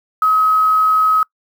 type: tone with quantisation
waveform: sine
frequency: 1274 Hz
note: D#6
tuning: 41 cents sharp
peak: -10 dBFS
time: 0.22-1.23 s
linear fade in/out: 2 ms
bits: 6
effects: noise-tail reverb RT60 0.1 s tail -25 dB re dry